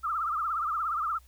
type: tone with vibrato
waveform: sine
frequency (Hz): 1268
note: D#6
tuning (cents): +32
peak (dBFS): -27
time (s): 0.03-1.19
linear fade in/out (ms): 20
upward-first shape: triangle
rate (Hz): 17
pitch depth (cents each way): 160
effects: added 63 Hz sine -54 dBFS peak until 1.27 s + white hiss -64 dBFS RMS until 1.27 s